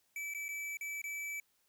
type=tone with dropouts; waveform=square; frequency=2307 Hz; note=D7; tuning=31 cents flat; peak=-39 dBFS; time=0.16-1.4 s; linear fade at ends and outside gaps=2 ms; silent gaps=0.338-0.347 / 0.483-0.489 / 0.771-0.81 / 1.017-1.04 s; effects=white hiss -75 dBFS RMS until 1.68 s